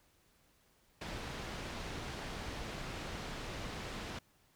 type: low-pass noise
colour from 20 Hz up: pink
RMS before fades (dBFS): -43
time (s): 1.01-4.19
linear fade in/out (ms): 5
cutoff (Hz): 4800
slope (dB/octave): 12
effects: pink hiss -70 dBFS RMS until 4.55 s